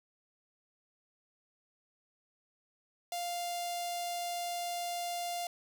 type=tone with notch filter; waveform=sawtooth; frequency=698.5 Hz; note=F5; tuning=in tune; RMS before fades=-37 dBFS; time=3.12-5.47 s; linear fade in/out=2 ms; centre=1500 Hz; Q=0.74; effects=none